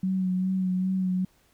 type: tone with vibrato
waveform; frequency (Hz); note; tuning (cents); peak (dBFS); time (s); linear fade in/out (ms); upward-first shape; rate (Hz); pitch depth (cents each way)
sine; 186.2; F#3; +11; -23; 0.03-1.25; 5; sine; 2.5; 26
effects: pink hiss -64 dBFS RMS until 1.53 s